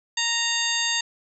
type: harmonic tone with a mistuned harmonic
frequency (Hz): 930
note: A#5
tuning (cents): -4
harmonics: 1 / 2 / 3 / 4 / 5 / 7 / 8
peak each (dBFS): -34 / -28 / -29 / -28 / -29 / -30 / -32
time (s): 0.17-1.01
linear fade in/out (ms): 5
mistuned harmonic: 4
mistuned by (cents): -32
effects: none